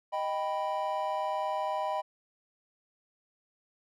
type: chord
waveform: triangle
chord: Eb augmented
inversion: none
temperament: equal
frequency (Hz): 622.3 / 784 / 987.8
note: Eb5 / G5 / B5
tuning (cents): 0 / 0 / 0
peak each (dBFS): -32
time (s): 0.12-2.02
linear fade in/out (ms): 20
effects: none